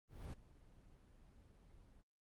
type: noise with ADSR envelope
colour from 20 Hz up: brown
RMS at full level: -45 dBFS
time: 0.08-2.03 s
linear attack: 250 ms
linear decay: 12 ms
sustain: -19 dB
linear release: 31 ms
effects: Opus 32 kbps